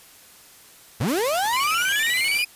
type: linear sweep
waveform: 35% pulse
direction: up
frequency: 87.31 to 2494 Hz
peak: -19 dBFS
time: 1-2.45 s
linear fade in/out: 10 ms
type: noise with tremolo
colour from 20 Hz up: white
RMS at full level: -33 dBFS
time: 1.07-2.43 s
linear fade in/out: 20 ms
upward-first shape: sine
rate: 11 Hz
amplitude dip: 35%
type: tone with vibrato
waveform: sine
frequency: 2637 Hz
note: E7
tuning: in tune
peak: -26 dBFS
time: 1.53-2.44 s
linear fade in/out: 2 ms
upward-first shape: square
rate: 14 Hz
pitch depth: 200 cents each way
effects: white hiss -49 dBFS RMS until 2.55 s + resampled to 32000 Hz